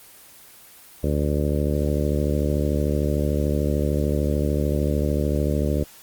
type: harmonic tone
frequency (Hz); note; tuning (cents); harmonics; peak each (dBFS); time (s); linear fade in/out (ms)
73.42; D2; 0; 1 / 2 / 3 / 4 / 5 / 6 / 7 / 8; -23 / -26 / -28 / -29 / -30 / -31 / -31 / -32; 1.03-5.84; 10
effects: white hiss -47 dBFS RMS until 6.02 s + Opus 24 kbps